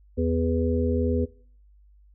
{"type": "harmonic tone", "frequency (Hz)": 82.41, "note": "E2", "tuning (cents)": 0, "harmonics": [1, 3, 5, 6], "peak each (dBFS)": [-25, -26, -29, -28], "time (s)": [0.17, 1.26], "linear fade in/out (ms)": 20, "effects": ["noise-tail reverb RT60 0.5 s tail -21 dB re dry", "added 50 Hz sine -52 dBFS peak until 2.14 s"]}